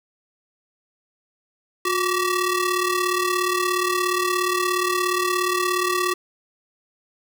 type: ring-modulated tone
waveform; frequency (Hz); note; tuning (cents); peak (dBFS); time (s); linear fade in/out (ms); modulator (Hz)
sawtooth; 759; F#5; +44; -13; 1.85-6.14; 5; 398
effects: none